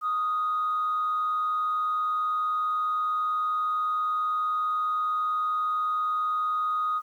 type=tone with frequency modulation; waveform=sine; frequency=1244.5 Hz; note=D#6; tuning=in tune; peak=-23 dBFS; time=0.01-7.02 s; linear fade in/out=50 ms; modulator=146 Hz; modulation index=0.21; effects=tanh soft clip ceiling -20 dBFS + 10-bit